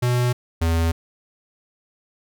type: tone pair in turn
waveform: square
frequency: 123 / 82.64 Hz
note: B2 / E2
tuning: -7 / +5 cents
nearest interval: perfect fifth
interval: 688 cents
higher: first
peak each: -18 dBFS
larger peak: neither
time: 0.02-0.33 / 0.61-0.92 s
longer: neither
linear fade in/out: 10 ms
effects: none